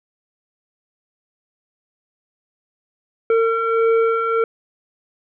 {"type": "tone with frequency modulation", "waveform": "sine", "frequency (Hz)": 454.8, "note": "A#4", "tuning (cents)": -43, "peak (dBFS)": -14, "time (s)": [3.3, 4.44], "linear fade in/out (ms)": 2, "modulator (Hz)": 908, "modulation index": 0.97, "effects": []}